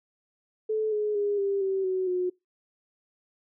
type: tone with pitch steps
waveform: sine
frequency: 434.2 / 421.4 / 408.9 / 396.8 / 385 / 373.7 / 362.6 Hz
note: A4 / G#4 / G#4 / G4 / G4 / F#4 / F#4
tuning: -23 / +25 / -27 / +21 / -31 / +17 / -35 cents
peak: -24 dBFS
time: 0.69-2.3 s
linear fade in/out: 10 ms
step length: 230 ms
effects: noise-tail reverb RT60 0.2 s tail -24 dB re dry